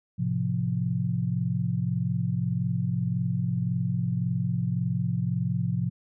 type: chord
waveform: sine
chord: F major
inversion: first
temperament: equal with one note detuned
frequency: 109.05 / 130.81 / 174.61 Hz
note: A2 / C3 / F3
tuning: -15 / 0 / 0 cents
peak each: -30 / -28 / -28 dBFS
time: 0.18-5.9 s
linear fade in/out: 20 ms
effects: none